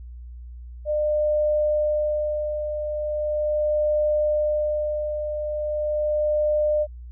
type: tone with tremolo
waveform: sine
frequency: 602 Hz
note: D5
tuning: 43 cents sharp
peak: -18 dBFS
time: 0.85-6.87 s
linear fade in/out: 50 ms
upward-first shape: sine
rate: 0.39 Hz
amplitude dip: 55%
effects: added 60 Hz sine -36 dBFS peak until 7.11 s